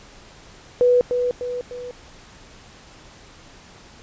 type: tone with echo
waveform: sine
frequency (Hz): 492.4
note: B4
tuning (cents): -5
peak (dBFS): -12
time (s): 0.81-1.01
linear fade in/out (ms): 0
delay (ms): 300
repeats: 3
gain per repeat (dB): -6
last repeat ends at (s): 1.91
effects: pink hiss -46 dBFS RMS until 4.02 s + resampled to 16000 Hz